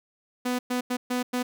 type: tone bursts at uneven times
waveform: sawtooth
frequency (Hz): 248.7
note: B3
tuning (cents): +12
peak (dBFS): -21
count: 5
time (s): 0.45-0.59 / 0.7-0.81 / 0.9-0.97 / 1.1-1.23 / 1.33-1.43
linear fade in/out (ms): 10
effects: none